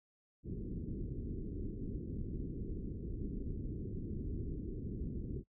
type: low-pass noise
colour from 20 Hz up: pink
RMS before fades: -41 dBFS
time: 0.43-5.44 s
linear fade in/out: 50 ms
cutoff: 400 Hz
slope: 48 dB/octave
effects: noise-tail reverb RT60 0.1 s tail -23 dB re dry